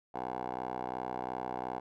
10% pulse tone with band-pass filter, 62.8 Hz, B1, 30 cents sharp, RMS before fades -38 dBFS, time 0.14-1.8 s, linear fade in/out 10 ms, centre 710 Hz, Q 4.8, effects none

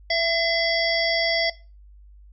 harmonic tone with a mistuned harmonic, 667 Hz, E5, 20 cents sharp, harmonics 1 / 3 / 5 / 7 / 8, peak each -24 / -24 / -30 / -27 / -29 dBFS, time 0.1-1.5 s, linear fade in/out 5 ms, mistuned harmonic 3, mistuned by +25 cents, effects noise-tail reverb RT60 0.3 s tail -19 dB re dry + added 50 Hz sine -45 dBFS peak until 2.32 s

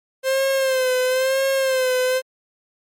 45% pulse tone with vibrato, 523.3 Hz, C5, in tune, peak -17 dBFS, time 0.23-2.22 s, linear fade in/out 50 ms, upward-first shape sine, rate 1 Hz, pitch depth 55 cents each way, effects MP3 64 kbps

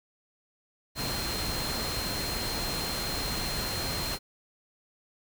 sine tone in noise, 4186 Hz, C8, in tune, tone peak -35 dBFS, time 0.95-4.19 s, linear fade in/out 50 ms, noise pink, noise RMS -33 dBFS, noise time 0.95-4.19 s, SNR -5 dB, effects none

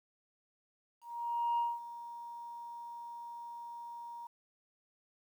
sine tone with ADSR envelope, 943 Hz, A#5, 20 cents sharp, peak -27 dBFS, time 1.01-4.27 s, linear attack 570 ms, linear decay 210 ms, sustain -16 dB, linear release 4 ms, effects tanh soft clip ceiling -26 dBFS + 11-bit

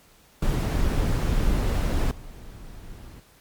brown noise with level steps, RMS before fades -22 / -41 dBFS, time 0.42-3.2 s, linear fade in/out 5 ms, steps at 2.11 s, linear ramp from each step 2 ms, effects pink hiss -56 dBFS RMS until 3.4 s + MP3 96 kbps

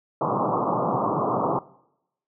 white band-pass noise, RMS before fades -24 dBFS, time 0.21-1.59 s, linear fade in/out 2 ms, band 110 to 1200 Hz, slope 96 dB/octave, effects noise-tail reverb RT60 0.8 s tail -21 dB re dry

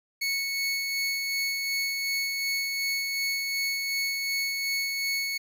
25% pulse tone with tremolo, 2208 Hz, C#7, 7 cents flat, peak -22 dBFS, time 0.21-5.38 s, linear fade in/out 10 ms, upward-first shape sine, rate 2.7 Hz, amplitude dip 30%, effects none

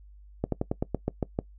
slowing click train, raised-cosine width 2 ms, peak -13 dBFS, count 9, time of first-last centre 0.44-1.389 s, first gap 83 ms, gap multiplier 1.1, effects noise-tail reverb RT60 0.1 s tail -20 dB re dry + added 50 Hz sine -48 dBFS peak until 1.58 s

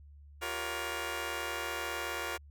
10% pulse chord, G half-diminished seventh, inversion third, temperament just, 352.8 / 392 / 470.4 / 564.5 Hz, F4 / G4 / Bb4 / Db5, +18 / 0 / +16 / +31 cents, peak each -32 / -36 / -32 / -33 dBFS, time 0.41-2.38 s, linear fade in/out 20 ms, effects added 72 Hz sine -51 dBFS peak until 2.5 s

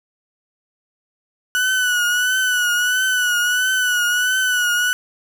35% pulse tone with vibrato, 1480 Hz, F#6, in tune, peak -14 dBFS, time 1.55-4.93 s, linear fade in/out 0 ms, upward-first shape triangle, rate 1.5 Hz, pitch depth 60 cents each way, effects none

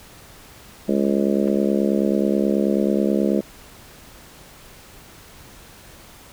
harmonic tone, 69.3 Hz, C#2, in tune, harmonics 3 / 4 / 5 / 6 / 7 / 8 / 9, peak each -20 / -26 / -23 / -27 / -27 / -27 / -30 dBFS, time 0.88-3.41 s, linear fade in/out 10 ms
clicks, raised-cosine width 0.5 ms, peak -25 dBFS, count 2, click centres 1.476 / 1.481 s
effects pink hiss -45 dBFS RMS until 6.32 s

